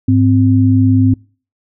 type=tone pair together; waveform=sine; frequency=103.83 / 259.8 Hz; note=G#2 / C4; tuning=0 / -12 cents; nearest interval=octave + major third; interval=1588 cents; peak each=-10 dBFS; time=0.08-1.14 s; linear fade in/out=5 ms; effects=noise-tail reverb RT60 0.4 s tail -26 dB re dry